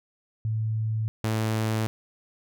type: tone pair in turn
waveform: sine / sawtooth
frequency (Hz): 110 / 110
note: A2 / A2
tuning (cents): 0 / 0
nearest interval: unison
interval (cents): 0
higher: neither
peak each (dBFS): -24 / -20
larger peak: second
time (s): 0.45-1.08 / 1.24-1.87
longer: neither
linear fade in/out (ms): 0
effects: none